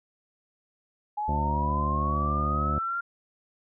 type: linear sweep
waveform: sine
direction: up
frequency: 828 to 1396.9 Hz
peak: -27 dBFS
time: 1.17-3.01 s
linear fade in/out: 10 ms
type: harmonic tone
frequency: 73.4 Hz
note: D2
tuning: in tune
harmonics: 1 / 2 / 3 / 4 / 5 / 7 / 8 / 9 / 10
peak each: -28 / -32 / -34 / -40 / -41 / -41 / -42 / -43 / -48 dBFS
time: 1.28-2.79 s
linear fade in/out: 5 ms
effects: none